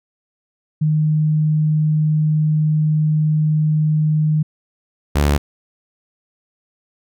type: tone pair in turn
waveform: sine / sawtooth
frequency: 153.9 / 72.63 Hz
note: D#3 / D2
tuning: -19 / -19 cents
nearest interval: octave + minor second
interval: 1300 cents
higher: first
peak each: -13 / -9 dBFS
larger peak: second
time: 0.81-4.43 / 5.15-5.38 s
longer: first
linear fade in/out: 10 ms
effects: none